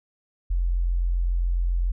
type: tone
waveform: sine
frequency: 43.65 Hz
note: F1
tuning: in tune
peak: -20 dBFS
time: 0.5-1.92 s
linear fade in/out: 10 ms
effects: none